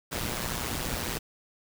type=noise with amplitude modulation; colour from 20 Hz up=pink; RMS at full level=-29 dBFS; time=0.11-1.19 s; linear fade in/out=20 ms; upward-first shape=sine; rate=120 Hz; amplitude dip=75%; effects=none